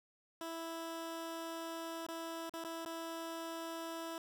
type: tone with dropouts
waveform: 15% pulse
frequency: 329.6 Hz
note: E4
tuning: in tune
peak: -35 dBFS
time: 0.41-4.18 s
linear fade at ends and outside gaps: 1 ms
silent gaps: 2.065-2.086 / 2.495-2.537 / 2.639-2.647 / 2.85-2.859 s
effects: none